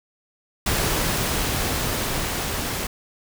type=noise with level ramp; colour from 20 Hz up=pink; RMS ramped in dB=-22 to -27 dBFS; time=0.66-2.87 s; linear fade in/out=5 ms; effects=none